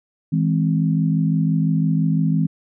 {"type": "chord", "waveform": "sine", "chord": "E augmented", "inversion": "none", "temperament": "equal with one note detuned", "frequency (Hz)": [161.8, 207.7, 261.6], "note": ["E3", "G#3", "B#3"], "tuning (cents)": [-32, 0, 0], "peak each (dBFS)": [-17, -23, -23], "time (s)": [0.32, 2.47], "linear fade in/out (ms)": 10, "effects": []}